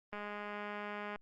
click train, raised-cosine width 0.5 ms, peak -28 dBFS, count 214, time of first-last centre 0.13-1.159 s, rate 207 Hz, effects Opus 32 kbps

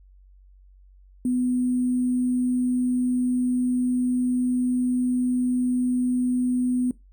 sine tone with sample-and-hold, 249.8 Hz, B3, 20 cents sharp, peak -20 dBFS, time 1.25-6.91 s, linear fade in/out 2 ms, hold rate 8820 Hz, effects noise-tail reverb RT60 0.2 s tail -20 dB re dry + added 47 Hz sine -49 dBFS peak until 7.12 s

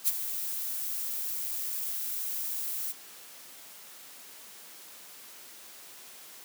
violet noise with ADSR envelope, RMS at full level -23 dBFS, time 0.04-2.93 s, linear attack 40 ms, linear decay 29 ms, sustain -11 dB, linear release 24 ms, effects white hiss -49 dBFS RMS until 6.44 s + high-pass 200 Hz 12 dB/octave

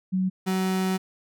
sine / 35% pulse tone pair in turn, 186.8 / 187.83 Hz, F#3 / F#3, +17 / +26 cents, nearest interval unison, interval 9 cents, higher second, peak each -21 dBFS, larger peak neither, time 0.12-0.3 / 0.46-0.98 s, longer second, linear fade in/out 20 ms, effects none

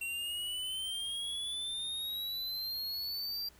square exponential sweep, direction up, 2728 to 4740 Hz, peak -36 dBFS, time 0.01-3.49 s, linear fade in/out 5 ms, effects added 60 Hz sine -64 dBFS peak until 3.59 s + pink hiss -62 dBFS RMS until 3.59 s

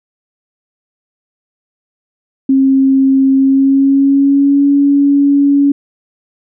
sine tone with pitch glide, 268.4 to 282.2 Hz, C4 to C#4, +44 to +31 cents, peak -6 dBFS, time 2.49-5.72 s, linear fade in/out 5 ms, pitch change +87 cents, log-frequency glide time 3.35-4.66 s, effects none

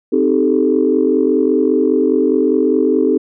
sine chord, A half-diminished seventh, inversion first, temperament equal with one note detuned, 261.6 / 311.1 / 392 / 437 Hz, C4 / Eb4 / G4 / A4, 0 / 0 / 0 / -12 cents, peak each -16 dBFS, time 0.12-3.18 s, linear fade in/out 10 ms, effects tanh soft clip ceiling 0 dBFS

